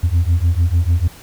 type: beating tone pair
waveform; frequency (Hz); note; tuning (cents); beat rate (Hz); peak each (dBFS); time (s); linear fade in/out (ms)
sine; 82.3 / 89; E2 / F2; -2 / +33; 6.7; -13; 0.03-1.08; 10
effects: tanh soft clip ceiling -9 dBFS + pink hiss -41 dBFS RMS until 1.22 s